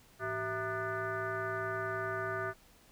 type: tone with frequency modulation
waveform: sine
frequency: 932.3 Hz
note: A#5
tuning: in tune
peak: -33 dBFS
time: 0.19-2.54 s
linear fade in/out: 50 ms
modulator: 275 Hz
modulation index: 2.7
effects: pink hiss -62 dBFS RMS until 2.91 s